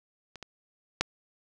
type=clicks; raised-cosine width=0.2 ms; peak=-26 / -23 / -7 dBFS; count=3; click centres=0.357 / 0.427 / 1.01 s; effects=none